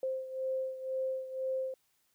sine beating tone pair, 523.3 / 525.3 Hz, C5 / C5, 0 / +7 cents, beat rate 2 Hz, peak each -34 / -39 dBFS, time 0.03-1.74 s, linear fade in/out 2 ms, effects white hiss -74 dBFS RMS until 2.14 s

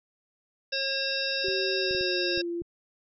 harmonic tone, 541 Hz, C#5, 42 cents flat, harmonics 1 / 3 / 5 / 7 / 9 / 10, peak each -34 / -34 / -34 / -34 / -34 / -34 dBFS, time 0.72-2.42 s, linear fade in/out 10 ms
sine tone with pitch glide, 382.2 to 342.5 Hz, G4 to F4, -44 to -34 cents, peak -29 dBFS, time 1.44-2.62 s, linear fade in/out 5 ms, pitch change -190 cents, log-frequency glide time 1.77-2.49 s
clicks, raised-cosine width 5 ms, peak -32 dBFS, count 6, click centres 1.484 / 1.91 / 1.949 / 2.01 / 2.376 / 2.619 s
effects none

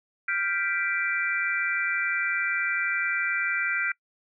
sine chord, G dominant seventh, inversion third, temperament equal, 1396.9 / 1568 / 1975.5 / 2349 Hz, F6 / G6 / B6 / D7, 0 / 0 / 0 / 0 cents, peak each -30 dBFS, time 0.28-3.92 s, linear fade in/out 5 ms, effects noise-tail reverb RT60 0.1 s tail -25 dB re dry

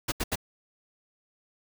pink noise bursts, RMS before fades -28 dBFS, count 3, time 0.08-0.357 s, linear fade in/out 10 ms, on 41 ms, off 77 ms, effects none

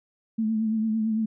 sine tone with vibrato, 220 Hz, A3, in tune, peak -22 dBFS, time 0.38-1.26 s, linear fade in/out 10 ms, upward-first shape triangle, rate 8.9 Hz, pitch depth 48 cents each way, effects none

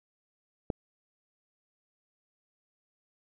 click, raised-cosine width 2 ms, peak -16 dBFS, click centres 0.702 s, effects none

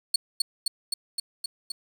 30% pulse tone with echo, 4400 Hz, C#8, 14 cents flat, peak -15 dBFS, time 0.14-0.16 s, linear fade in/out 5 ms, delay 260 ms, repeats 6, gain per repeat -2 dB, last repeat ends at 1.72 s, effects 8-bit

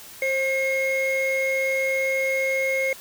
triangle tone pair together, 531 / 2154 Hz, C5 / C7, +25 / +50 cents, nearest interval 2 octaves, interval 2425 cents, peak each -21 dBFS, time 0.22-2.93 s, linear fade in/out 2 ms, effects tanh soft clip ceiling -14 dBFS + white hiss -43 dBFS RMS until 3 s

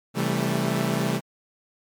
sawtooth chord, A minor seventh, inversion first, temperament equal with one note detuned, 133.48 / 164.81 / 196 / 220 Hz, C3 / E3 / G3 / A3, +35 / 0 / 0 / 0 cents, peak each -24 dBFS, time 0.14-1.21 s, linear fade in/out 50 ms, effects MP3 96 kbps

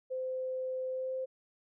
sine tone with pitch glide, 516 to 520.8 Hz, C5 to C5, -24 to -8 cents, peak -33 dBFS, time 0.1-1.26 s, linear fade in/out 20 ms, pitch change +16 cents, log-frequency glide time 0.89-1.14 s, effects none

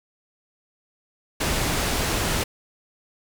pink low-pass noise, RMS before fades -24 dBFS, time 1.4-2.44 s, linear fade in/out 10 ms, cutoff 12000 Hz, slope 12 dB/octave, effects none

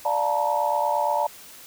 sine chord, Bb major seventh, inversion first, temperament equal with one note detuned, 587.3 / 698.5 / 880 / 948.6 Hz, D5 / F5 / A5 / Bb5, 0 / 0 / 0 / +30 cents, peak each -26 / -29 / -24 / -26 dBFS, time 0.05-1.27 s, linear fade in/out 5 ms, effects white hiss -45 dBFS RMS until 1.66 s

